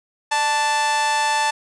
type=tone with amplitude modulation; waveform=sawtooth; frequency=880 Hz; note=A5; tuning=in tune; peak=-11 dBFS; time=0.31-1.51 s; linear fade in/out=10 ms; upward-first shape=sine; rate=279 Hz; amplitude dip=55%; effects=resampled to 22050 Hz + 8-bit